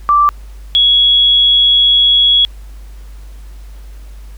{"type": "tone pair in turn", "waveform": "sine", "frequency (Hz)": [1171, 3345], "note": ["D6", "G#7"], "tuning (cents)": [-5, 12], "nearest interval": "octave + tritone", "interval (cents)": 1817, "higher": "second", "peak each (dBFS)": -6, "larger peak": "neither", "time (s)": [[0.09, 0.29], [0.75, 2.45]], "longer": "second", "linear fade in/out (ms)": 0, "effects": ["added 50 Hz sine -29 dBFS peak until 4.37 s", "pink hiss -47 dBFS RMS until 4.37 s"]}